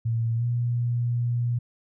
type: tone with pitch glide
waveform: sine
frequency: 114.8 to 120.09 Hz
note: A#2 to B2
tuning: -26 to -48 cents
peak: -22 dBFS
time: 0.05-1.59 s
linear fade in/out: 10 ms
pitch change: +78 cents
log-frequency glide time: 0.36-0.44 s
effects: none